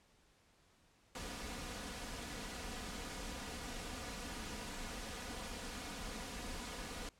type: noise with comb filter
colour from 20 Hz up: pink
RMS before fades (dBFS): -45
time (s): 1.15-7.09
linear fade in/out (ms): 2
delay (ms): 4.1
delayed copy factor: +0.55
effects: pink hiss -70 dBFS RMS until 7.19 s + low-pass 9000 Hz 12 dB/octave